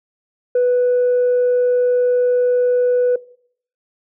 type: tone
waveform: sine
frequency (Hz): 493.9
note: B4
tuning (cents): 0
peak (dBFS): -10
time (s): 0.55-3.16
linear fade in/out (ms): 5
effects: noise-tail reverb RT60 0.6 s tail -21 dB re dry + tanh soft clip ceiling -10 dBFS